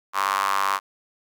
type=tone with high-pass filter; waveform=sawtooth; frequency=98 Hz; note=G2; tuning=in tune; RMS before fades=-23 dBFS; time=0.13-0.8 s; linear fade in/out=50 ms; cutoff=1100 Hz; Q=5.7; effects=none